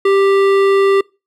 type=tone with hard clipping; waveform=sine; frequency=393 Hz; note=G4; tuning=4 cents sharp; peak=-11 dBFS; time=0.05-1.01 s; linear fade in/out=5 ms; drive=14 dB; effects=noise-tail reverb RT60 0.3 s tail -26 dB re dry